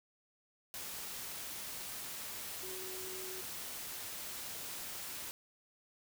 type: tone in noise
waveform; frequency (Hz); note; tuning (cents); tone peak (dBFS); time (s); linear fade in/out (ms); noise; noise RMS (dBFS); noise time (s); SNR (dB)
sine; 373.4; F#4; +16; -47; 2.63-3.41; 0; white; -44; 0.74-5.31; -6
effects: none